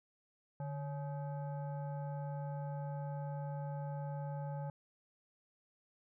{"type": "tone with frequency modulation", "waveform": "sine", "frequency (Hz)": 146.83, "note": "D3", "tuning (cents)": 0, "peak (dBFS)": -38, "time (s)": [0.6, 4.7], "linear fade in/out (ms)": 2, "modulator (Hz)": 704, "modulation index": 0.68, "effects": []}